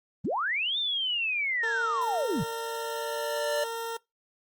sine linear two-way sweep, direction up then down, 109.7 to 3651 to 109.7 Hz, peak -26 dBFS, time 0.24-2.44 s, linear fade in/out 10 ms, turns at 0.78 s
square tone with exponential growth, 587.3 Hz, D5, in tune, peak -26 dBFS, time 1.34-3.64 s, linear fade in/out 5 ms, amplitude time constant 500 ms
20% pulse tone, 458.8 Hz, A#4, 28 cents flat, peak -27 dBFS, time 1.63-3.97 s, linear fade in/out 5 ms
effects noise-tail reverb RT60 0.2 s tail -23 dB re dry + Opus 24 kbps

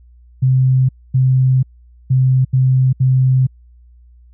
sine tone bursts at uneven times, 130 Hz, C3, 11 cents flat, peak -9 dBFS, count 5, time 0.42-0.89 / 1.14-1.63 / 2.1-2.45 / 2.53-2.93 / 3-3.47 s, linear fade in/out 10 ms, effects added 60 Hz sine -42 dBFS peak until 4.33 s

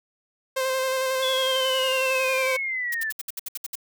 sawtooth tone with vibrato, 523.3 Hz, C5, in tune, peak -19 dBFS, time 0.56-2.57 s, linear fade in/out 10 ms, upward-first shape square, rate 11 Hz, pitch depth 16 cents each way
sine linear sweep, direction down, 3445 to 1722 Hz, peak -25 dBFS, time 1.22-3.11 s, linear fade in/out 10 ms
blue noise bursts, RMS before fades -31 dBFS, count 10, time 2.92-3.755 s, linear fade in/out 5 ms, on 25 ms, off 65 ms
effects none

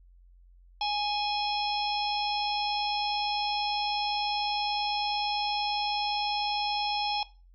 harmonic tone with a mistuned harmonic, 831 Hz, G#5, 1 cent sharp, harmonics 1 / 3 / 4 / 5 / 6, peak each -29 / -38 / -34 / -37 / -36 dBFS, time 0.81-7.23 s, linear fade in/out 2 ms, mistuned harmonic 6, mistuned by +100 cents, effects noise-tail reverb RT60 0.3 s tail -17 dB re dry + added 44 Hz sine -53 dBFS peak until 7.54 s

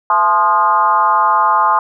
sine tone with frequency modulation, 1046.5 Hz, C6, in tune, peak -9 dBFS, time 0.1-1.79 s, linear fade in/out 2 ms, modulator 187 Hz, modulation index 1.3, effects none

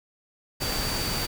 sine tone in noise, 4618 Hz, D8, 30 cents flat, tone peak -32 dBFS, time 0.6-1.27 s, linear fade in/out 20 ms, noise pink, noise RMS -29 dBFS, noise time 0.6-1.27 s, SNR -6 dB, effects none

